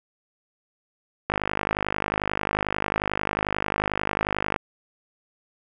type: click train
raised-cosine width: 0.5 ms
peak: -8 dBFS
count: 168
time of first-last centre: 1.3-4.562 s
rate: 51.2 Hz
effects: none